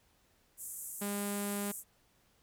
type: band-pass noise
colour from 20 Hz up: pink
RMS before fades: -44 dBFS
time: 0.57-1.84 s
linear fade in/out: 50 ms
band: 7400 to 14000 Hz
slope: 48 dB/octave
type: tone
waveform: sawtooth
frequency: 202.9 Hz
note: G#3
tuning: 40 cents flat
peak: -31 dBFS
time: 1.01-1.72 s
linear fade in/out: 10 ms
effects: pink hiss -70 dBFS RMS until 2.42 s